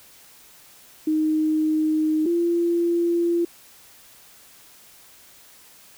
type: tone pair in turn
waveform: sine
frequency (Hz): 311.1 / 342.2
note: D#4 / F4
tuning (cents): 0 / -35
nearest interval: major second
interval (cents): 165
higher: second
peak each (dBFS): -18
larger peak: neither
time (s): 1.07-2.26 / 2.26-3.45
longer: neither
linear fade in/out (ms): 5
effects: white hiss -50 dBFS RMS until 5.97 s